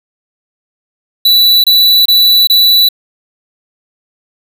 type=tone bursts; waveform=square; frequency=3956 Hz; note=B7; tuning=2 cents sharp; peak=-5 dBFS; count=4; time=1.25-2.888 s; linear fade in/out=5 ms; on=390 ms; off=26 ms; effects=none